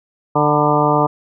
harmonic tone with a mistuned harmonic, 148.8 Hz, D3, 23 cents sharp, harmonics 1 / 2 / 3 / 4 / 5 / 6 / 7 / 8, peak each -20 / -20 / -20 / -20 / -20 / -20 / -20 / -20 dBFS, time 0.35-1.07 s, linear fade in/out 10 ms, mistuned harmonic 7, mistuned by -76 cents, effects none

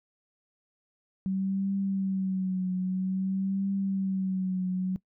sine tone with vibrato, 190 Hz, F#3, 46 cents sharp, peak -26 dBFS, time 1.26-4.96 s, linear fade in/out 0 ms, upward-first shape triangle, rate 0.51 Hz, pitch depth 60 cents each way, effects noise-tail reverb RT60 0.1 s tail -20 dB re dry

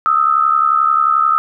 sine tone pair together, 1247.2 / 1318.5 Hz, D#6 / E6, +4 / 0 cents, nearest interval minor second, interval 96 cents, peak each -13 dBFS, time 0.06-1.38 s, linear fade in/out 0 ms, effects none

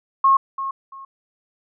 sine tone with echo, 1084 Hz, C#6, 39 cents flat, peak -11 dBFS, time 0.24-0.37 s, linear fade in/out 5 ms, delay 340 ms, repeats 2, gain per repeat -12 dB, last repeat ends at 1.05 s, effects none

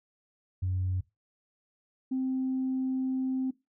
sine tone pair in turn, 92.5 / 260.9 Hz, F#2 / C4, 0 / -5 cents, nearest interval octave + tritone, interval 1795 cents, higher second, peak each -26 dBFS, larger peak neither, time 0.62-1.01 / 2.11-3.51 s, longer second, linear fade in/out 10 ms, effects noise-tail reverb RT60 0.2 s tail -19 dB re dry + tanh soft clip ceiling -23 dBFS

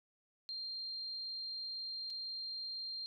sine tone with dropouts, 4186 Hz, C8, in tune, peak -40 dBFS, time 0.49-3.06 s, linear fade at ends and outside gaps 0 ms, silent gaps 2.101-2.104 s, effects none

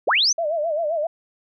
sine linear sweep, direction up, 277.2 to 6350 Hz, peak -15 dBFS, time 0.07-0.33 s, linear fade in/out 10 ms
sine tone with vibrato, 634 Hz, D#5, 32 cents sharp, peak -20 dBFS, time 0.38-1.07 s, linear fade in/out 5 ms, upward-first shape sine, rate 7.6 Hz, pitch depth 130 cents each way
effects none

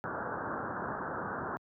white low-pass noise, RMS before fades -37 dBFS, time 0.04-1.57 s, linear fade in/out 0 ms, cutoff 1600 Hz, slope 96 dB/octave, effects high-pass 100 Hz 12 dB/octave

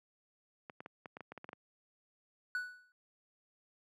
clicks, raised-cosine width 0.5 ms, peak -31 dBFS, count 11, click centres 0.698 / 0.805 / 0.861 / 1.058 / 1.169 / 1.207 / 1.32 / 1.377 / 1.444 / 1.491 / 1.531 s
triangle tone with exponential decay, 1480 Hz, F#6, in tune, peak -30 dBFS, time 2.55-2.92 s, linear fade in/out 1 ms, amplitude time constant 79 ms
effects high-pass 150 Hz 12 dB/octave

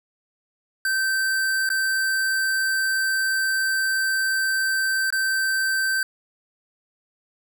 square tone with dropouts, 1553 Hz, G6, 17 cents flat, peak -21 dBFS, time 0.85-6.03 s, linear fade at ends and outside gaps 2 ms, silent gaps 1.691-1.701 / 5.104-5.125 s, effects none

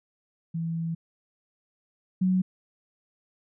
sine tone pair in turn, 165.1 / 185.32 Hz, E3 / F#3, +3 / +3 cents, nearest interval major second, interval 200 cents, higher second, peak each -27 / -20 dBFS, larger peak second, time 0.54-0.95 / 2.21-2.42 s, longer first, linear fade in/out 10 ms, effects none

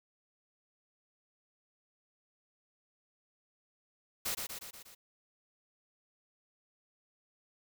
white noise with echo, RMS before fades -35 dBFS, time 4.25-4.35 s, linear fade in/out 10 ms, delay 120 ms, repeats 5, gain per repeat -4 dB, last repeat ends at 4.95 s, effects none

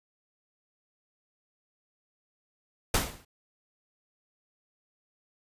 pink noise with exponential decay, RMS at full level -21 dBFS, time 2.94-3.25 s, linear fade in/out 5 ms, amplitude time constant 66 ms, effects resampled to 32000 Hz

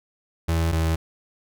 35% pulse tone pair in turn, 82.3 / 81.12 Hz, E2 / E2, -2 / -27 cents, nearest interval unison, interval 25 cents, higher first, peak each -18 dBFS, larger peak neither, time 0.48-0.72 / 0.72-0.96 s, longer neither, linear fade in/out 10 ms, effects none

